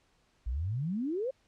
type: exponential sweep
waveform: sine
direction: up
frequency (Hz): 53.6 to 554.4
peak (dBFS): -30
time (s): 0.46-1.31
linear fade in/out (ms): 10
effects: pink hiss -70 dBFS RMS until 1.47 s + low-pass 7000 Hz 12 dB/octave